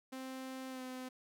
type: tone with pitch glide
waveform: sawtooth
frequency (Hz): 261.6 to 256.2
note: C4 to C4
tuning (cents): 0 to -36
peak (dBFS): -39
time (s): 0.12-1.09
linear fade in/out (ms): 10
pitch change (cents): -36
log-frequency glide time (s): 0.69-0.82
effects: none